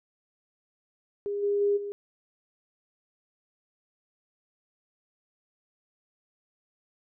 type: tone with level steps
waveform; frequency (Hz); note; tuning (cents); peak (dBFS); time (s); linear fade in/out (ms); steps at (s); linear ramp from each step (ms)
sine; 406.4; G#4; -38; -28 / -23 / -21 / -32; 1.26-1.92; 0; 1.42 / 1.6 / 1.76; 20
effects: none